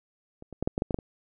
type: clicks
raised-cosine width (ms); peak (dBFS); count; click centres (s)
2; -30 / -28 / -15 / -11 / -14 / -12 / -16 / -12 / -23; 9; 0.424 / 0.527 / 0.626 / 0.675 / 0.779 / 0.821 / 0.908 / 0.944 / 0.988
effects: none